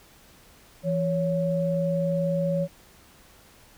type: tone pair together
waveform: sine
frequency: 168.06 / 558 Hz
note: E3 / C#5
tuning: +34 / +11 cents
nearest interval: octave + major sixth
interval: 2077 cents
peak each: -25 dBFS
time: 0.83-2.68 s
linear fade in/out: 50 ms
effects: pink hiss -54 dBFS RMS until 3.77 s